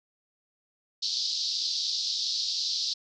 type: band-pass noise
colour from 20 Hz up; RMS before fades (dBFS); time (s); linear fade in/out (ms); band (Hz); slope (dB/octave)
pink; -30; 1.02-2.94; 10; 3900 to 5300; 48
effects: none